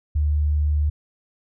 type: tone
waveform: sine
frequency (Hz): 74.5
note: D2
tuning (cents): +25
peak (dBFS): -17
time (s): 0.15-0.9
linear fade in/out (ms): 10
effects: none